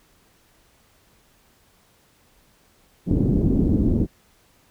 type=low-pass noise; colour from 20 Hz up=white; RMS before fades=-19 dBFS; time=3.06-4.07 s; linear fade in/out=50 ms; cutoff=300 Hz; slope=24 dB/octave; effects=pink hiss -59 dBFS RMS until 4.7 s